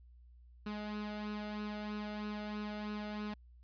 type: tone with flanger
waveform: sawtooth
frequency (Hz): 210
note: G#3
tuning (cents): +19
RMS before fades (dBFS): -41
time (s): 0.66-3.34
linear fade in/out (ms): 5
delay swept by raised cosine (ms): 0.73 to 1.45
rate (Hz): 3.1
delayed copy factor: +0.6
effects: added 60 Hz sine -56 dBFS peak until 3.63 s + resampled to 11025 Hz